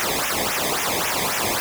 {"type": "noise with flanger", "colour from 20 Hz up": "pink", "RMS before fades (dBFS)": -23, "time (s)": [0, 1.6], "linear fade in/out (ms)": 0, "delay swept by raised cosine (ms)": [0.22, 0.73], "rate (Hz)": 3.7, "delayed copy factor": -0.95, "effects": []}